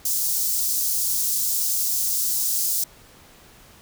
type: high-pass noise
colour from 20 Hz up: white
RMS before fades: -23 dBFS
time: 0.05-2.84 s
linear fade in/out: 5 ms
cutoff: 5100 Hz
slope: 24 dB/octave
effects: pink hiss -50 dBFS RMS until 3.81 s